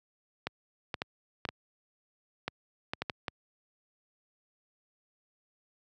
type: clicks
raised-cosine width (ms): 0.3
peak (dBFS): -16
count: 10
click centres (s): 0.47 / 0.942 / 1.019 / 1.452 / 1.489 / 2.48 / 2.935 / 3.02 / 3.098 / 3.282
effects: high-pass 80 Hz 12 dB/octave